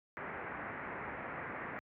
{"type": "low-pass noise", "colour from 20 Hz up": "white", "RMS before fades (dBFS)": -43, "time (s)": [0.17, 1.79], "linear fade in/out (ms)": 0, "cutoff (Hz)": 2100, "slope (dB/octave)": 48, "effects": ["high-pass 80 Hz 12 dB/octave"]}